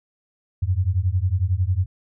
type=beating tone pair; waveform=sine; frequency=86.9 / 97.9 Hz; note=F2 / G2; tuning=-8 / -2 cents; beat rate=11 Hz; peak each=-21 dBFS; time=0.62-1.86 s; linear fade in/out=10 ms; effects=none